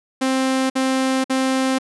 sawtooth tone bursts, 263 Hz, C4, 9 cents sharp, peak -13 dBFS, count 3, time 0.21-1.786 s, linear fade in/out 10 ms, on 490 ms, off 53 ms, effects resampled to 24000 Hz

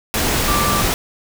sine tone in noise, 1174.7 Hz, D6, in tune, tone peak -19 dBFS, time 0.48-0.81 s, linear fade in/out 0 ms, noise pink, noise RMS -18 dBFS, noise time 0.14-0.94 s, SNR -4 dB, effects none

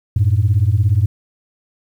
sine beating tone pair, 93.6 / 110.6 Hz, F#2 / A2, +20 / +9 cents, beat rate 17 Hz, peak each -13 dBFS, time 0.16-1.06 s, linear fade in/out 5 ms, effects tanh soft clip ceiling -6 dBFS + 8-bit

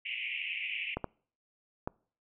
white band-pass noise, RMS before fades -37 dBFS, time 0.05-0.95 s, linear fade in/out 10 ms, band 2100 to 2900 Hz, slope 96 dB/octave
clicks, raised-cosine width 1 ms, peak -19 dBFS, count 3, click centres 0.97 / 1.043 / 1.875 s
effects noise-tail reverb RT60 0.5 s tail -26 dB re dry

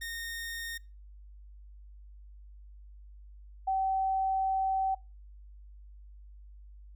sawtooth / sine tone pair in turn, 1843 / 767.5 Hz, A#6 / G5, -20 / -37 cents, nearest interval octave + minor third, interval 1517 cents, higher first, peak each -33 / -26 dBFS, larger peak second, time 0.01-0.78 / 3.67-4.95 s, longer second, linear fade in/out 10 ms, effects noise-tail reverb RT60 0.3 s tail -25 dB re dry + added 50 Hz sine -48 dBFS peak until 6.95 s

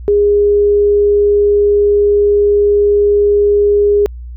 sine tone, 410.1 Hz, G#4, 22 cents flat, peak -7 dBFS, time 0.08-4.06 s, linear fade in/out 0 ms, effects added 60 Hz sine -25 dBFS peak until 4.36 s

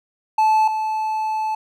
triangle tone pair in turn, 870 / 870 Hz, A5 / A5, -20 / -20 cents, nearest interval unison, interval 0 cents, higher neither, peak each -11 / -18 dBFS, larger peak first, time 0.38-0.68 / 0.68-1.55 s, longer second, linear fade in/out 5 ms, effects none

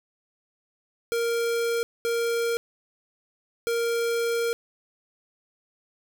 square tone bursts at uneven times, 466.2 Hz, A#4, in tune, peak -24 dBFS, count 3, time 1.12-1.83 / 2.05-2.57 / 3.67-4.53 s, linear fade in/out 0 ms, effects none

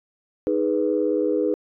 sine chord, G# minor, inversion second, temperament equal, 311.1 / 415.3 / 493.9 Hz, D#4 / G#4 / B4, 0 / 0 / 0 cents, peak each -23 dBFS, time 0.47-1.54 s, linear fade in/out 0 ms, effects tanh soft clip ceiling -9 dBFS

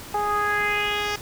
10% pulse tone with low-pass filter sweep, 414.2 Hz, G#4, 5 cents flat, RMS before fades -24 dBFS, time 0.14-1.16 s, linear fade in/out 5 ms, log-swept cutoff 890 to 4800 Hz, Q 3.4, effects pink hiss -39 dBFS RMS until 1.21 s

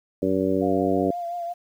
harmonic tone, 95.1 Hz, F#2, 48 cents sharp, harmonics 1 / 2 / 3 / 4 / 5 / 6, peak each -35 / -28 / -24 / -26 / -27 / -28 dBFS, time 0.22-1.11 s, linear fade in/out 5 ms
sine tone with vibrato, 693 Hz, F5, 14 cents flat, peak -27 dBFS, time 0.61-1.54 s, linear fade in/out 20 ms, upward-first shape triangle, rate 5.7 Hz, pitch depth 38 cents each way
effects 9-bit

